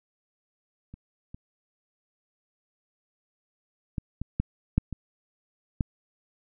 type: clicks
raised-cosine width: 5 ms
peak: -30 / -28 / -17 / -19 / -12 / -8 / -21 / -12 dBFS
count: 8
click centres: 0.94 / 1.345 / 3.982 / 4.216 / 4.4 / 4.78 / 4.927 / 5.808 s
effects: none